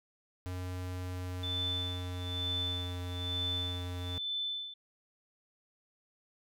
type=tone with pitch glide; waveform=square; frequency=91 to 89.39 Hz; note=F#2 to F2; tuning=-28 to +41 cents; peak=-37 dBFS; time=0.46-4.18 s; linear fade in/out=0 ms; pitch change=-31 cents; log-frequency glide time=0.99-2.73 s
type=tone with tremolo; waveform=sine; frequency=3520 Hz; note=A7; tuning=in tune; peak=-32 dBFS; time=1.43-4.74 s; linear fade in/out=5 ms; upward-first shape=sine; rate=1.1 Hz; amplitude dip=90%
effects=none